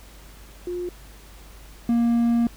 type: tone pair in turn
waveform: sine / triangle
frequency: 355 / 234.8 Hz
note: F4 / A#3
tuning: +28 / +13 cents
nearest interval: perfect fifth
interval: 715 cents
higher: first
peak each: -26 / -15 dBFS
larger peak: second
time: 0.67-0.89 / 1.89-2.47 s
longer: second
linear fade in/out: 2 ms
effects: added 50 Hz sine -44 dBFS peak until 2.56 s + pink hiss -49 dBFS RMS until 2.56 s